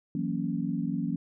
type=chord; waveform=sine; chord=F# dominant seventh; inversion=third; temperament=equal; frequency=164.81 / 185 / 233.1 / 277.2 Hz; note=E3 / F#3 / A#3 / C#4; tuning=0 / 0 / 0 / 0 cents; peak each=-33 dBFS; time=0.15-1.16 s; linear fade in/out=2 ms; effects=none